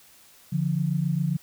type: tone pair together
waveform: sine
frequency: 145 / 172.44 Hz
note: D3 / F3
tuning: -22 / -22 cents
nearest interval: minor third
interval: 300 cents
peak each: -25 dBFS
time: 0.52-1.37 s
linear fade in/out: 10 ms
effects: white hiss -54 dBFS RMS until 1.42 s